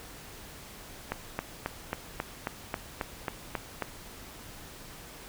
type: click train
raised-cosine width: 0.5 ms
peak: -15 dBFS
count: 11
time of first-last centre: 1.12-3.823 s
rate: 3.7 Hz
effects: pink hiss -47 dBFS RMS until 5.28 s